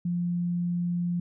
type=tone; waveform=sine; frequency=174.61 Hz; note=F3; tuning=in tune; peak=-25 dBFS; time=0.05-1.2 s; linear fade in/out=5 ms; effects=none